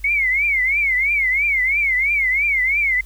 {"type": "tone with vibrato", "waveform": "sine", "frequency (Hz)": 2176, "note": "C#7", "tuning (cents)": -33, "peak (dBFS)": -15, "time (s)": [0.04, 3.01], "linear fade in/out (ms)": 5, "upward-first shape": "triangle", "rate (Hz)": 3, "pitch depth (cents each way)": 180, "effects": ["added 50 Hz sine -35 dBFS peak until 3.05 s", "white hiss -51 dBFS RMS until 3.05 s"]}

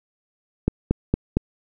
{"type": "click train", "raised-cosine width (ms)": 3, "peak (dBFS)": -5, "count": 4, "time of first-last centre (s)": [0.68, 1.37], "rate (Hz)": 4.35, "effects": []}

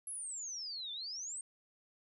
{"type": "exponential two-way sweep", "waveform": "sine", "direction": "down then up", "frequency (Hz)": [11175, 3482, 8690], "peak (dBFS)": -40, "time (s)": [0.07, 1.41], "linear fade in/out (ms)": 2, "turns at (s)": 0.92, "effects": []}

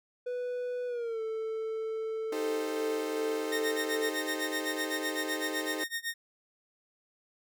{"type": "tone with pitch glide", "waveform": "triangle", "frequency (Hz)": [493.9, 442.6], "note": ["B4", "A4"], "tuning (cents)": [0, 10], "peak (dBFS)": -30, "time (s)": [0.26, 4.1], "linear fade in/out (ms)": 10, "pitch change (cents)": -190, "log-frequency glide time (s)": [0.87, 1.21]}
{"type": "chord", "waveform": "35% pulse", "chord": "A half-diminished seventh", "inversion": "second", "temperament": "equal", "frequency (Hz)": [311.1, 392, 440, 523.3], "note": ["Eb4", "G4", "A4", "C5"], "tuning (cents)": [0, 0, 0, 0], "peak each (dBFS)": [-35, -39, -39, -39], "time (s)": [2.32, 5.84], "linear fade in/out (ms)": 5}
{"type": "tone with tremolo", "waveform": "sawtooth", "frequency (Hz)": 1846, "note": "A#6", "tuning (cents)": -17, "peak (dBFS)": -27, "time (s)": [3.52, 6.14], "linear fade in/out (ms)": 2, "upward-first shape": "sine", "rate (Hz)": 7.9, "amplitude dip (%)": 95}
{"effects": []}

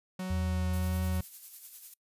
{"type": "tone with vibrato", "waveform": "45% pulse", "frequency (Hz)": 185, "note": "F#3", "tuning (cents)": 0, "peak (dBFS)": -34, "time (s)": [0.19, 1.21], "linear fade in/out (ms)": 5, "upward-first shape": "triangle", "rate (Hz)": 1.5, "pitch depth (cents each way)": 12}
{"type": "tone with pitch glide", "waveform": "sine", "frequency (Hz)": [82.41, 83.18], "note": ["E2", "E2"], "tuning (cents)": [0, 16], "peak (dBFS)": -29, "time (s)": [0.3, 1.21], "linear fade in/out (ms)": 5, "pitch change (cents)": 16, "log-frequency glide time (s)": [0.49, 0.97]}
{"type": "noise with tremolo", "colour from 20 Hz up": "violet", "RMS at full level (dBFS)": -43, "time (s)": [0.73, 1.94], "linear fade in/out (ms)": 5, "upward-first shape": "sine", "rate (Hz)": 10, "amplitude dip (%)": 50}
{"effects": ["noise-tail reverb RT60 0.1 s tail -25 dB re dry", "resampled to 32000 Hz"]}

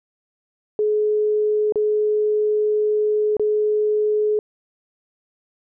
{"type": "tone with dropouts", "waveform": "sine", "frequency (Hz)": 423.9, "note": "G#4", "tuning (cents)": 35, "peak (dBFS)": -16, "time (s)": [0.79, 4.39], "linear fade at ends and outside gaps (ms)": 1, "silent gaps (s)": [[1.723, 1.757], [3.368, 3.396]], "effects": []}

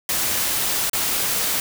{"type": "noise with dropouts", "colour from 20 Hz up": "white", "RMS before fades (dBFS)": -22, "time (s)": [0.09, 1.6], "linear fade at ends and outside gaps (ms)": 2, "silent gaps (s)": [0.897, 0.932], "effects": []}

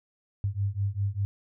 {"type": "beating tone pair", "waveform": "sine", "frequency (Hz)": [97.4, 102.4], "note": ["G2", "G#2"], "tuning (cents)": [-11, -24], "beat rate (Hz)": 5, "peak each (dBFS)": -29, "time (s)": [0.44, 1.25], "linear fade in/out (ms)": 0, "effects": []}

